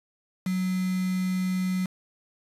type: tone with quantisation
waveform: sine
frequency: 185 Hz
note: F#3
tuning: in tune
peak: -24 dBFS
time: 0.46-1.86 s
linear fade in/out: 5 ms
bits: 6
effects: resampled to 32000 Hz